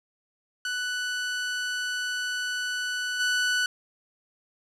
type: tone with level steps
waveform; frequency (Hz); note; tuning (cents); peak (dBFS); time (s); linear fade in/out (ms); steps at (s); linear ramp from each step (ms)
sawtooth; 1487; F#6; +8; -24 / -19; 0.65-3.66; 2; 3.19; 20
effects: low-pass 8000 Hz 12 dB/octave + 10-bit